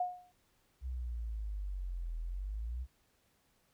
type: tone with exponential decay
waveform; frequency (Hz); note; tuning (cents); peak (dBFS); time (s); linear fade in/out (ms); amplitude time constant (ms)
sine; 721; F#5; -45; -28; 0-0.32; 5; 69
type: exponential two-way sweep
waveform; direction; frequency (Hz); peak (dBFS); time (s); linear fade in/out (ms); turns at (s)
sine; down then up; 65.3 to 40.57 to 65.3; -36; 0.81-2.87; 50; 2.18
effects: pink hiss -73 dBFS RMS until 3.73 s